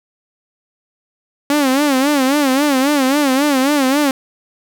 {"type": "tone with vibrato", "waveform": "sawtooth", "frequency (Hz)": 277.2, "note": "C#4", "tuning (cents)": 0, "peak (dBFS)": -8, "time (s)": [1.5, 4.11], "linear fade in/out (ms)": 2, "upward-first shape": "sine", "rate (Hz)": 3.7, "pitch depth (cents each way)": 130, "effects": []}